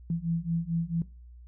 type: beating tone pair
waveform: sine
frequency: 164.81 / 169.31 Hz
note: E3 / E3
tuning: 0 / +47 cents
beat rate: 4.5 Hz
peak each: -31 / -30 dBFS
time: 0.1-1.02 s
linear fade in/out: 2 ms
effects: noise-tail reverb RT60 0.3 s tail -18 dB re dry + added 60 Hz sine -46 dBFS peak until 1.47 s